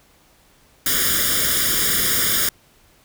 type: noise with comb filter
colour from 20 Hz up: white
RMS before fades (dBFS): -19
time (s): 0.86-2.49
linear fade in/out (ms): 2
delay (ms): 0.58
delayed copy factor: +1
effects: pink hiss -55 dBFS RMS until 3.04 s